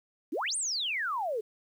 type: exponential two-way sweep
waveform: sine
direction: up then down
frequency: 254.8 to 9397 to 410.3 Hz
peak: -29 dBFS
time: 0.32-1.41 s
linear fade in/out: 10 ms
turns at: 0.56 s
effects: 10-bit